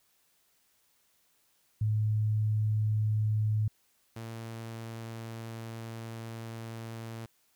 sine / sawtooth tone pair in turn, 107.4 / 113.79 Hz, A2 / A#2, -41 / -41 cents, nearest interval minor second, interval 100 cents, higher second, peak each -25 / -35 dBFS, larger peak first, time 1.81-3.68 / 4.16-7.26 s, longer second, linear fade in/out 5 ms, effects white hiss -70 dBFS RMS until 7.55 s

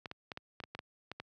clicks, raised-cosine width 0.3 ms, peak -25 dBFS, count 10, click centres 0.058 / 0.114 / 0.318 / 0.374 / 0.602 / 0.638 / 0.75 / 0.791 / 1.116 / 1.2 s, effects high-pass 80 Hz 12 dB/octave

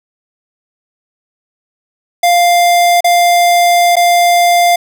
square tone with dropouts, 698.5 Hz, F5, in tune, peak -7 dBFS, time 2.23-4.76 s, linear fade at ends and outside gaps 5 ms, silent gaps 3.007-3.043 / 3.957-3.966 s, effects none

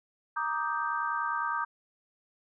sine chord, Eb major seventh, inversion second, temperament equal with one note detuned, 936.1 / 1174.7 / 1244.5 / 1568 Hz, Bb5 / D6 / Eb6 / G6, +7 / 0 / 0 / 0 cents, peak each -34 dBFS, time 0.36-1.65 s, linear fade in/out 10 ms, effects none

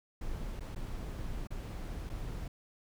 brown noise with dropouts, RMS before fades -39 dBFS, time 0.21-2.48 s, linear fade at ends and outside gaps 5 ms, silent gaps 0.596-0.606 / 0.749-0.759 / 1.472-1.505 / 2.094-2.098 s, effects none

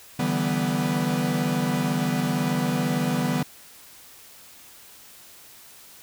45% pulse chord, E minor seventh, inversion third, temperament equal with one note detuned, 146.83 / 164.81 / 193.19 / 246.9 Hz, D3 / E3 / G3 / B3, 0 / 0 / -25 / 0 cents, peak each -29 / -28 / -29 / -26 dBFS, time 0.19-3.43 s, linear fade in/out 5 ms, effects white hiss -48 dBFS RMS until 6.02 s

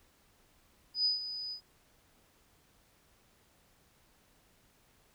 sine tone with ADSR envelope, 4978 Hz, D#8, in tune, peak -25 dBFS, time 0.94-1.61 s, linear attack 110 ms, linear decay 140 ms, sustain -12 dB, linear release 91 ms, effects pink hiss -67 dBFS RMS until 5.14 s

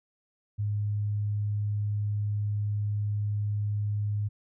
sine tone, 103.83 Hz, G#2, in tune, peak -26 dBFS, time 0.58-4.29 s, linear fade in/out 20 ms, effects none

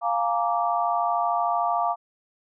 sine chord, Bb dominant seventh, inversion second, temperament just, 699.2 / 839.1 / 932.3 / 1165.4 Hz, F5 / Ab5 / Bb5 / D6, +2 / +18 / 0 / -14 cents, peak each -24 / -30 / -28 / -27 dBFS, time 0.01-1.96 s, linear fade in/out 50 ms, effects none

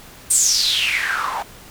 white noise with band-pass filter sweep, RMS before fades -19 dBFS, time 0.3-1.43 s, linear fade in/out 10 ms, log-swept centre 8900 to 780 Hz, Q 7.4, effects pink hiss -42 dBFS RMS until 1.7 s

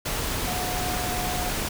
sine tone in noise, 724 Hz, F#5, 38 cents flat, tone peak -31 dBFS, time 0.47-1.5 s, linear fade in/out 10 ms, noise pink, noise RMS -28 dBFS, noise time 0.05-1.69 s, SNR -6 dB, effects none

